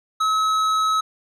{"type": "tone with tanh clipping", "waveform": "sine", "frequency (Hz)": 1287, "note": "E6", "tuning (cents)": -42, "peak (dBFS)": -19, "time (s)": [0.2, 1.01], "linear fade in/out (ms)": 10, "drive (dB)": 12, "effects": []}